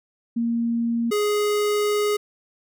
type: tone pair in turn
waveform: sine / square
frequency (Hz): 233.1 / 416.5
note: A#3 / G#4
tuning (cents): 0 / +5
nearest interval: minor seventh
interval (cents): 1005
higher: second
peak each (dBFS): -20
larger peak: neither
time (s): 0.36-1.11 / 1.11-2.17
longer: second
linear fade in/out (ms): 10
effects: none